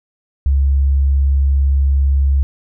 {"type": "tone", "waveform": "sine", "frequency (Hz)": 68.8, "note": "C#2", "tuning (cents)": -12, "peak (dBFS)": -10, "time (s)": [0.46, 2.43], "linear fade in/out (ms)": 0, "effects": []}